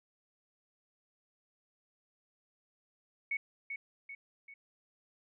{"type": "tone with echo", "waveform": "sine", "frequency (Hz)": 2219, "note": "C#7", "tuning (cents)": 1, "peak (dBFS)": -31, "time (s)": [3.31, 3.37], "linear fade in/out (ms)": 5, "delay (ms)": 390, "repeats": 3, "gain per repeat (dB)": -6, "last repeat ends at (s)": 4.54, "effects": []}